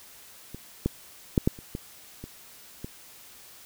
clicks, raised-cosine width 3 ms, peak -25 / -11 / -7 / -8 / -30 / -19 / -25 / -22 dBFS, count 8, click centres 0.546 / 0.86 / 1.378 / 1.475 / 1.589 / 1.751 / 2.24 / 2.845 s, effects white hiss -50 dBFS RMS until 3.65 s

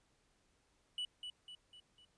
triangle tone with echo, 2957 Hz, F#7, 2 cents flat, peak -36 dBFS, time 0.98-1.05 s, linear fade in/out 2 ms, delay 250 ms, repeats 4, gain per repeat -6 dB, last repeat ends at 2.05 s, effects pink hiss -75 dBFS RMS until 2.17 s + resampled to 22050 Hz

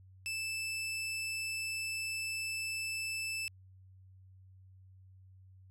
sawtooth tone, 2637 Hz, E7, in tune, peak -32 dBFS, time 0.26-3.48 s, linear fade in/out 0 ms, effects added 94 Hz sine -55 dBFS peak until 5.7 s + low-pass 12000 Hz 12 dB/octave

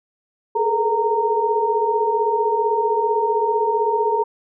sine tone cluster, 418.8 / 434.4 / 476.9 / 924 Hz, G#4 / A4 / A#4 / A#5, +15 / -22 / +39 / -16 cents, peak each -23 / -22 / -27 / -19 dBFS, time 0.55-4.24 s, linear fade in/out 10 ms, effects none

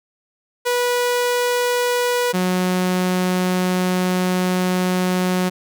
sawtooth tone pair in turn, 488.8 / 182.75 Hz, B4 / F#3, -18 / -21 cents, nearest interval octave + perfect fourth, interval 1703 cents, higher first, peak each -13 dBFS, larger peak neither, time 0.65-2.33 / 2.33-5.5 s, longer second, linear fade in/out 20 ms, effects none

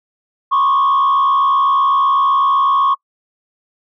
sine tone with frequency modulation, 1100 Hz, C#6, 14 cents flat, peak -9 dBFS, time 0.51-2.95 s, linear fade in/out 20 ms, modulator 67.9 Hz, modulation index 0.76, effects noise-tail reverb RT60 0.1 s tail -26 dB re dry + tanh soft clip ceiling -8 dBFS

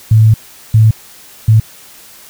sine tone bursts at uneven times, 110 Hz, A2, in tune, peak -3 dBFS, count 3, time 0.11-0.34 / 0.74-0.91 / 1.48-1.6 s, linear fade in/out 5 ms, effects white hiss -38 dBFS RMS until 2.29 s

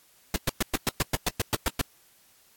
pink noise bursts, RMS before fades -24 dBFS, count 12, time 0.34-1.814 s, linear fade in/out 2 ms, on 22 ms, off 110 ms, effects white hiss -60 dBFS RMS until 2.56 s + AAC 64 kbps

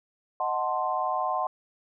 sine chord, D# diminished seventh, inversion none, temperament equal, 622.3 / 740 / 880 / 1046.5 Hz, D#5 / F#5 / A5 / C6, 0 / 0 / 0 / 0 cents, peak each -33 / -29 / -33 / -29 dBFS, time 0.4-1.47 s, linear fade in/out 2 ms, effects none

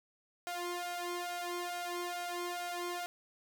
sawtooth tone with flanger, 351.7 Hz, F4, 12 cents sharp, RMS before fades -39 dBFS, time 0.47-3.06 s, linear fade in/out 0 ms, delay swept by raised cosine 1.3 to 1.94 ms, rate 2.3 Hz, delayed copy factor +0.95, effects none

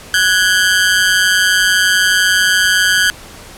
sawtooth ring-modulated tone, 1568 Hz, G6, in tune, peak -3 dBFS, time 0.14-3.1 s, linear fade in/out 0 ms, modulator 94.2 Hz, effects pink hiss -35 dBFS RMS until 3.57 s + low-pass 12000 Hz 12 dB/octave

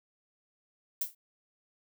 violet noise with exponential decay, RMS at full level -27 dBFS, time 1.01-1.15 s, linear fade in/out 5 ms, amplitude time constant 30 ms, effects none

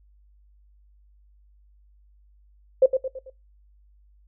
sine tone with echo, 524 Hz, C5, 2 cents sharp, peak -11 dBFS, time 2.82-2.86 s, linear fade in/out 5 ms, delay 110 ms, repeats 4, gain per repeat -7 dB, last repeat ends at 3.3 s, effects noise-tail reverb RT60 0.2 s tail -19 dB re dry + added 50 Hz sine -54 dBFS peak until 4.27 s

